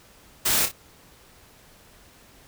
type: noise with echo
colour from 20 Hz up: white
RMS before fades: -22 dBFS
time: 0.45-0.66 s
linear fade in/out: 10 ms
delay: 29 ms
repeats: 2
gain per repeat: -8 dB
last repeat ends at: 0.718 s
effects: pink hiss -53 dBFS RMS until 2.47 s